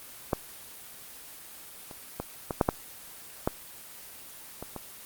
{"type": "clicks", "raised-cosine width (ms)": 1, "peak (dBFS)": [-10, -28, -17, -15, -6, -8, -10, -22, -22], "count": 9, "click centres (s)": [0.332, 1.912, 2.2, 2.508, 2.612, 2.689, 3.475, 4.626, 4.763], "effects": ["white hiss -46 dBFS RMS until 5.05 s", "Opus 24 kbps"]}